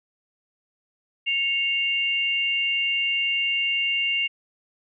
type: tone pair together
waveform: sine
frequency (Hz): 2188 / 2790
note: C#7 / F7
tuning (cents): -23 / -2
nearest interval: major third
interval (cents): 421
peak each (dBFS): -27 / -22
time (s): 1.26-4.28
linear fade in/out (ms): 20
effects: none